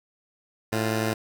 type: tone pair together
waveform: 10% pulse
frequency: 109.99 / 349.2 Hz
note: A2 / F4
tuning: 0 / 0 cents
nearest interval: octave + minor sixth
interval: 2000 cents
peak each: -16 / -24 dBFS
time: 0.72-1.14 s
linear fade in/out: 10 ms
effects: none